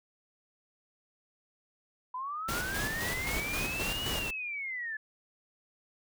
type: linear two-way sweep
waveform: sine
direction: up then down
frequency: 987.8 to 2960 to 1707 Hz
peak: -34 dBFS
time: 2.14-4.97 s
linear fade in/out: 5 ms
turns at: 4.08 s
type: noise with tremolo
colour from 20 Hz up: pink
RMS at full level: -34 dBFS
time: 2.48-4.31 s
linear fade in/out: 10 ms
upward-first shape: square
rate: 3.8 Hz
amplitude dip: 40%
effects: none